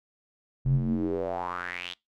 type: tone with band-pass filter sweep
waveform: square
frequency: 44.38 Hz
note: F1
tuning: 29 cents sharp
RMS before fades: -29 dBFS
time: 0.65-1.94 s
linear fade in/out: 10 ms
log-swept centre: 110 to 3500 Hz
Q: 5.3
effects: noise-tail reverb RT60 0.2 s tail -24 dB re dry